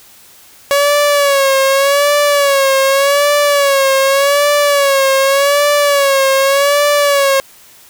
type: tone with vibrato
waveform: sawtooth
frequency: 560 Hz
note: C#5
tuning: 18 cents sharp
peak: -5 dBFS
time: 0.71-7.4 s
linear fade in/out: 0 ms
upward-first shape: sine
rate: 0.85 Hz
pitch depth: 71 cents each way
effects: white hiss -42 dBFS RMS until 7.89 s